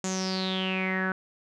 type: tone with low-pass filter sweep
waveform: sawtooth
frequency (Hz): 188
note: F#3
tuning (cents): +28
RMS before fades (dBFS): -29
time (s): 0.04-1.12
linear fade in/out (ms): 2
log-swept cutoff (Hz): 7100 to 1500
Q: 9.3
effects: none